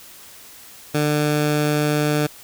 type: tone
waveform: 15% pulse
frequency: 149.3 Hz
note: D3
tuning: 29 cents sharp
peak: -11 dBFS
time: 0.94-2.27 s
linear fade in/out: 10 ms
effects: white hiss -43 dBFS RMS until 2.43 s